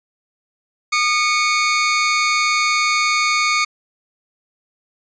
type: tone pair together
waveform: sawtooth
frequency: 1220.1 / 2217 Hz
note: D#6 / C#7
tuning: -34 / 0 cents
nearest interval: minor seventh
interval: 1034 cents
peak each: -14 dBFS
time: 0.92-3.65 s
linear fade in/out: 10 ms
effects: resampled to 16000 Hz